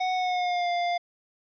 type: tone with pitch glide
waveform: square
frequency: 740 to 699.7 Hz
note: F#5 to F5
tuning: 0 to +3 cents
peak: -25 dBFS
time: 0-0.98 s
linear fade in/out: 10 ms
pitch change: -97 cents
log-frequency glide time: 0.13-0.7 s
effects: resampled to 11025 Hz + 11-bit